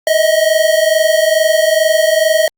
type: tone pair together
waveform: square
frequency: 622.3 / 644.6 Hz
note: D#5 / E5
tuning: 0 / -39 cents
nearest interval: minor second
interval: 61 cents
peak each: -13 dBFS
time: 0.07-2.48 s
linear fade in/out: 2 ms
effects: Opus 48 kbps